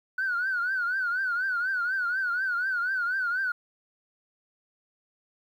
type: tone with vibrato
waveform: sine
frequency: 1480 Hz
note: F#6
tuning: in tune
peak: -24 dBFS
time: 0.18-3.52 s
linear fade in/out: 5 ms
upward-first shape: triangle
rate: 4.1 Hz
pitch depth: 130 cents each way
effects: tanh soft clip ceiling -21 dBFS + 10-bit